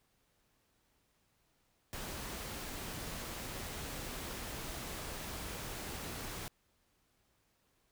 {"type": "noise", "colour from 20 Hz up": "pink", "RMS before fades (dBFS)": -43, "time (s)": [1.93, 6.48], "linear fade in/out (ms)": 0, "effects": ["pink hiss -75 dBFS RMS until 7.91 s"]}